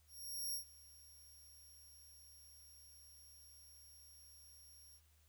10% pulse tone with ADSR envelope, 5588 Hz, F8, in tune, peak -33 dBFS, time 0.07-5.01 s, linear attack 470 ms, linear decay 100 ms, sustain -21 dB, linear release 60 ms, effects added 77 Hz sine -69 dBFS peak until 5.28 s + white hiss -75 dBFS RMS until 5.28 s

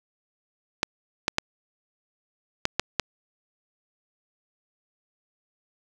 clicks, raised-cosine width 0.2 ms, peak -4 dBFS, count 6, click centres 0.831 / 1.281 / 1.384 / 2.654 / 2.796 / 2.997 s, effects none

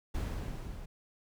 brown noise with level ramp, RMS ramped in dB -33 to -45 dBFS, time 0.14-0.86 s, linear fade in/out 10 ms, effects none

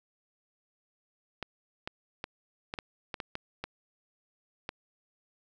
clicks, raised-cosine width 0.3 ms, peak -19 dBFS, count 10, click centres 1.427 / 1.875 / 2.241 / 2.739 / 2.788 / 3.142 / 3.202 / 3.354 / 3.64 / 4.691 s, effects none

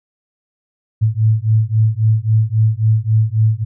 sine beating tone pair, 108.1 / 111.8 Hz, A2 / A2, -30 / +28 cents, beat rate 3.7 Hz, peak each -14 dBFS, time 1.01-3.65 s, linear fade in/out 20 ms, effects none

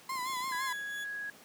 35% pulse tone with vibrato, 1029 Hz, C6, 29 cents flat, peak -32 dBFS, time 0.09-0.73 s, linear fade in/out 5 ms, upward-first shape sine, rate 5.9 Hz, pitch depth 63 cents each way
click train, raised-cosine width 3 ms, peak -40 dBFS, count 13, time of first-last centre 0.12-0.549 s, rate 28 Hz
sawtooth tone with tremolo, 3400 Hz, G#7, 40 cents sharp, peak -39 dBFS, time 0.25-1.05 s, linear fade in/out 20 ms, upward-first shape triangle, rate 2.9 Hz, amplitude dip 75%
sine tone, 1661.2 Hz, G#6, in tune, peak -36 dBFS, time 0.52-1.3 s, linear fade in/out 2 ms
effects pink hiss -55 dBFS RMS until 1.44 s + high-pass 200 Hz 12 dB/octave

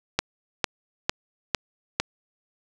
click train, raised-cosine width 0.2 ms, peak -3 dBFS, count 5, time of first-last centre 0.19-2 s, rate 2.21 Hz, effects none

